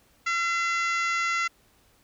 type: harmonic tone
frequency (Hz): 680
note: F5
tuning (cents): -46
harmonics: 2 / 3 / 4 / 5 / 6 / 7 / 8 / 9 / 10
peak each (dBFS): -27 / -27 / -35 / -42 / -43 / -42 / -46 / -45 / -42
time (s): 0.26-1.48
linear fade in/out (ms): 10
effects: pink hiss -62 dBFS RMS until 2.03 s